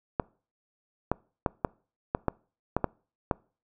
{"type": "clicks", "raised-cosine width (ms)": 1, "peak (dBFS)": -10, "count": 9, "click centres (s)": [0.198, 1.116, 1.462, 1.648, 2.149, 2.283, 2.766, 2.843, 3.312], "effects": ["noise-tail reverb RT60 0.4 s tail -25 dB re dry"]}